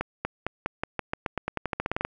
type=accelerating click train; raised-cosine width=0.5 ms; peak=-12 dBFS; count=19; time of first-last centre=0.01-2.05 s; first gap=240 ms; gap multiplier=0.9; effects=none